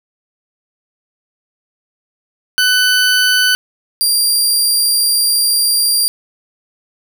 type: tone pair in turn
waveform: 20% pulse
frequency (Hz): 1500 / 4762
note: F#6 / D8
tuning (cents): +23 / +23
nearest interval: octave + minor sixth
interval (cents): 2000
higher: second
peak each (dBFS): -5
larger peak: neither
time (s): 2.58-3.55 / 4.01-6.08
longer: second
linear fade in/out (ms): 0
effects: none